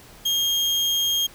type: tone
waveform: 35% pulse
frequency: 3232 Hz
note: G#7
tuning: 48 cents flat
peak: -18 dBFS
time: 0.25-1.27 s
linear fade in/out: 10 ms
effects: pink hiss -47 dBFS RMS until 1.34 s